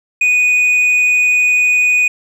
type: tone with tanh clipping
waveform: sine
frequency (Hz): 2478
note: D#7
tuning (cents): -8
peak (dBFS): -10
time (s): 0.21-2.08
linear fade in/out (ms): 5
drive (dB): 4
effects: none